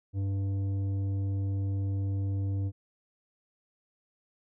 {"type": "tone with tanh clipping", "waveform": "sine", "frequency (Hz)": 98, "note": "G2", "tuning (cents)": 0, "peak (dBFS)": -29, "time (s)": [0.13, 2.72], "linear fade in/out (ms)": 50, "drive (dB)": 9, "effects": []}